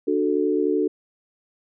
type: chord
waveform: sine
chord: D major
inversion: none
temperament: equal with one note detuned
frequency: 296.6 / 370 / 440 Hz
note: D4 / F#4 / A4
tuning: +17 / 0 / 0 cents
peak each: -23 dBFS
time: 0.07-0.88 s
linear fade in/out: 10 ms
effects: none